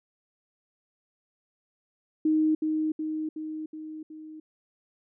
sine tone with echo, 311.6 Hz, D#4, 3 cents sharp, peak -20 dBFS, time 2.25-2.55 s, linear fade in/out 5 ms, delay 370 ms, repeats 5, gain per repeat -4 dB, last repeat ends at 4.4 s, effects none

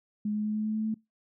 sine tone with pitch steps, 210 / 211.5 / 212.9 / 214.4 / 215.9 / 217.4 / 218.9 Hz, G#3 / G#3 / G#3 / A3 / A3 / A3 / A3, +19 / +32 / +43 / -45 / -33 / -21 / -9 cents, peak -27 dBFS, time 0.25-0.943 s, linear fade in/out 5 ms, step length 99 ms, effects noise-tail reverb RT60 0.2 s tail -23 dB re dry

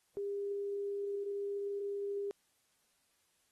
sine tone, 402.2 Hz, G4, 44 cents sharp, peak -35 dBFS, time 0.17-2.31 s, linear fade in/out 0 ms, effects white hiss -75 dBFS RMS until 3.51 s + AAC 32 kbps

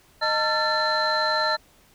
sine tone cluster, 619 / 898 / 1357 / 1763 / 4095 Hz, D#5 / A5 / E6 / A6 / C8, -9 / +35 / +50 / +3 / -38 cents, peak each -26 dBFS, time 0.21-1.57 s, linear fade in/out 20 ms, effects tanh soft clip ceiling -13 dBFS + pink hiss -57 dBFS RMS until 1.94 s

